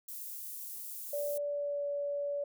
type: high-pass noise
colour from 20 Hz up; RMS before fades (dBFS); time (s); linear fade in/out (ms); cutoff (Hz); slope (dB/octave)
white; -43; 0.08-1.38; 5; 11000; 12
type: tone with pitch glide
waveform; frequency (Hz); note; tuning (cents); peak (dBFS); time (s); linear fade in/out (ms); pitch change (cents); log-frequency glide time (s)
sine; 580 to 573; D5 to D5; -22 to -43; -32; 1.13-2.44; 5; -21; 1.39-1.87
effects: none